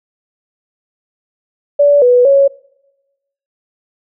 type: tone with pitch steps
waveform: sine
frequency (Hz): 576 / 492.3 / 554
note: D5 / B4 / C#5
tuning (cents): -34 / -6 / -1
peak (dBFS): -5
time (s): 1.79-2.48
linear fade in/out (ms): 10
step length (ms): 230
effects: noise-tail reverb RT60 1.0 s tail -24 dB re dry